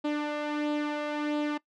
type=tone with flanger; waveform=sawtooth; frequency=297.1 Hz; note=D4; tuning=20 cents sharp; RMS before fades=-30 dBFS; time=0.04-1.58 s; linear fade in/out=10 ms; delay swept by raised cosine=0.25 to 1.55 ms; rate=1.5 Hz; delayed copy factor=+0.5; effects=noise-tail reverb RT60 0.1 s tail -21 dB re dry + low-pass 3000 Hz 12 dB/octave